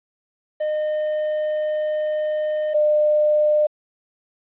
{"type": "tone pair in turn", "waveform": ["triangle", "sine"], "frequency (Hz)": [611, 602.6], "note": ["D#5", "D5"], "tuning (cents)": [-32, 44], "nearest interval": "unison", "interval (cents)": 24, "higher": "first", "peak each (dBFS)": [-18, -14], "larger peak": "second", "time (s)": [[0.6, 2.74], [2.74, 3.67]], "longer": "first", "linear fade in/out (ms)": 10, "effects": ["resampled to 8000 Hz", "9-bit"]}